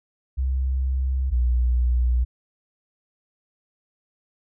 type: tone pair in turn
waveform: sine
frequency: 65.41 / 61.03 Hz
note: C2 / B1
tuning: 0 / -20 cents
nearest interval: minor second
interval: 120 cents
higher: first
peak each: -20 / -17 dBFS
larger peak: second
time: 0.37-1.31 / 1.31-2.25 s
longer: neither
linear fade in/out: 20 ms
effects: none